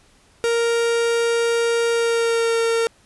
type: tone with pitch glide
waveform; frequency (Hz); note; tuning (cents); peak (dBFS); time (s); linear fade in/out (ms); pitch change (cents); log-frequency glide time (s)
45% pulse; 465.9 to 458.7; A#4 to A#4; -1 to -28; -17; 0.44-2.87; 0; -27; 1.91-2.59
effects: pink hiss -55 dBFS RMS until 3.05 s + resampled to 24000 Hz